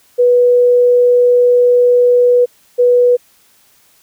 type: tone pair in turn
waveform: sine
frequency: 490 / 490 Hz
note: B4 / B4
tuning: -14 / -14 cents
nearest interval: unison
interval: 0 cents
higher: neither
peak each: -6 dBFS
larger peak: neither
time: 0.18-2.46 / 2.78-3.17 s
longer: first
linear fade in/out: 20 ms
effects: white hiss -51 dBFS RMS until 4.02 s